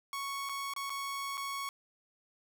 sawtooth tone with dropouts, 1108.7 Hz, C#6, in tune, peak -32 dBFS, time 0.13-1.69 s, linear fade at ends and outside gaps 1 ms, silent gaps 0.49-0.494 / 0.737-0.763 / 0.896-0.902 / 1.372-1.377 s, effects none

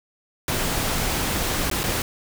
pink noise with dropouts, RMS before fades -24 dBFS, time 0.48-2.02 s, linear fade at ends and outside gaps 1 ms, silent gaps 1.7-1.713 / 1.833-1.838 s, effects none

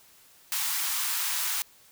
white high-pass noise, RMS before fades -29 dBFS, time 0.52-1.62 s, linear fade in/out 0 ms, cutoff 840 Hz, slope 48 dB/octave, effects white hiss -57 dBFS RMS until 1.91 s

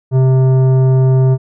triangle tone with tanh clipping, 130.81 Hz, C3, in tune, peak -9 dBFS, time 0.11-1.38 s, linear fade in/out 50 ms, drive 16 dB, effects none

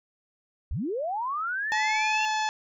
sine linear sweep, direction up, 42.53 to 2759 Hz, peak -27 dBFS, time 0.71-2.25 s, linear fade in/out 0 ms
harmonic tone, 863 Hz, A5, 34 cents flat, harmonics 1 / 2 / 3 / 4 / 5 / 6 / 7 / 8, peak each -26 / -32 / -36 / -38 / -40 / -42 / -43 / -44 dBFS, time 1.72-2.49 s, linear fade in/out 0 ms
effects none

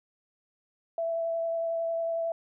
sine tone with vibrato, 664 Hz, E5, 12 cents sharp, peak -27 dBFS, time 0.98-2.32 s, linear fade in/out 2 ms, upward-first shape sine, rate 11 Hz, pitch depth 10 cents each way, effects none

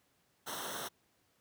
pink noise with comb filter, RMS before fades -41 dBFS, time 0.46-0.89 s, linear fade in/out 20 ms, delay 0.42 ms, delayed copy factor -0.8, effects pink hiss -73 dBFS RMS until 1.4 s + high-pass 100 Hz 12 dB/octave

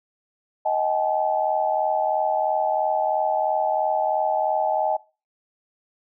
sine tone cluster, 629 / 772 / 855 Hz, D#5 / G5 / A5, +19 / -27 / -50 cents, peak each -24 dBFS, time 0.65-4.97 s, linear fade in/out 10 ms, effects noise-tail reverb RT60 0.3 s tail -20 dB re dry

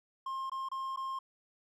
triangle tone with dropouts, 1064 Hz, C6, 29 cents sharp, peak -33 dBFS, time 0.26-1.19 s, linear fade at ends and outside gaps 5 ms, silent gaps 0.498-0.517 / 0.688-0.715 / 0.962-0.972 s, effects none

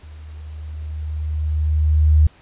sine tone with level ramp, 76.6 Hz, D#2, 27 cents flat, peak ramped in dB -36 to -8 dBFS, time 0.03-2.27 s, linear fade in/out 5 ms, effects pink hiss -51 dBFS RMS until 2.41 s + resampled to 8000 Hz

